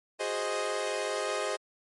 sawtooth chord, Ab dominant seventh, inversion third, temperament equal, 370 / 415.3 / 523.3 / 622.3 Hz, Gb4 / Ab4 / C5 / Eb5, 0 / 0 / 0 / 0 cents, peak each -36 / -31 / -31 / -30 dBFS, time 0.19-1.57 s, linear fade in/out 20 ms, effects MP3 48 kbps

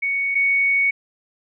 sine tone pair in turn, 2227 / 2227 Hz, C#7 / C#7, +7 / +7 cents, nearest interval unison, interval 0 cents, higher neither, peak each -19 / -15 dBFS, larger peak second, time 0.02-0.35 / 0.35-0.91 s, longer second, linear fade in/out 10 ms, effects none

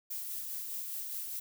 violet noise with tremolo, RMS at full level -38 dBFS, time 0.1-1.4 s, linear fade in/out 10 ms, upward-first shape sine, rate 4.9 Hz, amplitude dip 30%, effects none

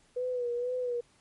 sine tone with vibrato, 491 Hz, B4, 10 cents flat, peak -29 dBFS, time 0.16-1.01 s, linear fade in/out 10 ms, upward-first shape sine, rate 2.1 Hz, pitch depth 49 cents each way, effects pink hiss -65 dBFS RMS until 1.2 s + MP3 48 kbps

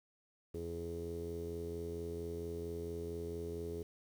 sawtooth tone with low-pass filter, 84.4 Hz, E2, 41 cents sharp, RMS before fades -42 dBFS, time 0.54-3.83 s, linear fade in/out 5 ms, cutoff 410 Hz, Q 8.9, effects 10-bit

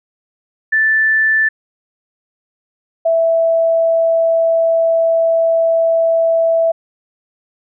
sine tone pair in turn, 1760 / 659.3 Hz, A6 / E5, 0 / 0 cents, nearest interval octave + perfect fourth, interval 1700 cents, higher first, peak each -10 dBFS, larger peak neither, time 0.72-1.49 / 3.05-6.72 s, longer second, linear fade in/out 10 ms, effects none

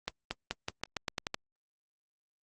accelerating click train, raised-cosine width 0.2 ms, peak -15 dBFS, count 10, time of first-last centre 0.08-1.344 s, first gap 230 ms, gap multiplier 0.87, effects Opus 24 kbps

